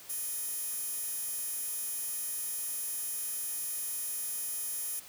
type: tone with high-pass filter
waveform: 15% pulse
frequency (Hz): 620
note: D#5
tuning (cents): -6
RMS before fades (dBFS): -36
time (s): 0.09-5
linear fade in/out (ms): 10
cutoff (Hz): 11000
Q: 1.4
effects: white hiss -51 dBFS RMS until 5.08 s